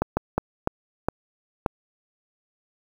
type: slowing click train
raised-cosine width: 1 ms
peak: -7 dBFS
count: 6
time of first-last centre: 0.02-1.662 s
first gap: 150 ms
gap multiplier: 1.4
effects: 7-bit